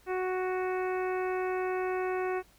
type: harmonic tone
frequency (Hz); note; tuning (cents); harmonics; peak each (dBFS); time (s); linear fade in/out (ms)
370; F#4; 0; 1 / 2 / 3 / 4 / 5 / 6 / 7; -30 / -36 / -40 / -42 / -44 / -46 / -47; 0.06-2.43; 50
effects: added 50 Hz sine -62 dBFS peak until 2.58 s + pink hiss -62 dBFS RMS until 2.58 s